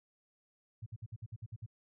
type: tone bursts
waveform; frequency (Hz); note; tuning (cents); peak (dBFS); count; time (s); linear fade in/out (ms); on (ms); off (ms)
sine; 110; A2; 0; -40; 9; 0.82-1.663; 10; 43; 57
effects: none